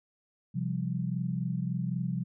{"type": "chord", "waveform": "sine", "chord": "C suspended fourth", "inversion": "none", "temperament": "equal with one note detuned", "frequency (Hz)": [130.81, 172.21, 196], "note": ["C3", "F3", "G3"], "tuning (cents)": [0, -24, 0], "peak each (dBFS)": [-33, -32, -36], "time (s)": [0.54, 2.24], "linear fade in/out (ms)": 20, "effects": []}